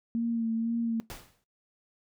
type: tone with vibrato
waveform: sine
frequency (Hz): 229.2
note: A#3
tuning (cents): -29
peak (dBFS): -26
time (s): 0.15-1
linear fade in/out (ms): 0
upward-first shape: sine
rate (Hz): 2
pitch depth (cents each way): 29
type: noise with exponential decay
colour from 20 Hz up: pink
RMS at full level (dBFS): -39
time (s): 1.1-1.44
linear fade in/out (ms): 0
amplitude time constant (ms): 72
effects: noise-tail reverb RT60 0.2 s tail -20 dB re dry